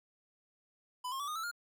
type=tone with pitch steps; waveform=square; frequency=999 / 1070.7 / 1147.5 / 1229.9 / 1318.2 / 1412.8 Hz; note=B5 / C6 / D6 / D#6 / E6 / F6; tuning=+20 / +40 / -40 / -20 / 0 / +20 cents; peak=-37 dBFS; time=1.04-1.514 s; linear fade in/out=10 ms; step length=79 ms; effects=none